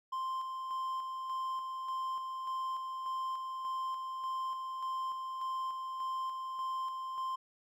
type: tone with tremolo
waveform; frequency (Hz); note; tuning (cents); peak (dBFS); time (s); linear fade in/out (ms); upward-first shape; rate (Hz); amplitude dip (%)
triangle; 1046.5; C6; 0; -32; 0.12-7.36; 10; square; 1.7; 35
effects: none